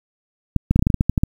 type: clicks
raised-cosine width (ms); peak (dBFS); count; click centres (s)
5; -3; 12; 0.563 / 0.71 / 0.76 / 0.793 / 0.825 / 0.869 / 0.902 / 0.943 / 1.009 / 1.096 / 1.178 / 1.235
effects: 7-bit